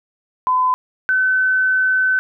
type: tone pair in turn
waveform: sine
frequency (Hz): 1014 / 1519.3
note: B5 / F#6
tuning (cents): +45 / +45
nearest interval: perfect fifth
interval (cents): 700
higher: second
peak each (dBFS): -13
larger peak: neither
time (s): 0.47-0.74 / 1.09-2.19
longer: second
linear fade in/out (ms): 0
effects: none